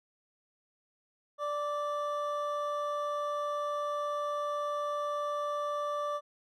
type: tone pair together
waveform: triangle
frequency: 587.3 / 1169.2 Hz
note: D5 / D6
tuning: 0 / -8 cents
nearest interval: octave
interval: 1192 cents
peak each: -32 / -32 dBFS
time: 1.38-6.21 s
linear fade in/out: 50 ms
effects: none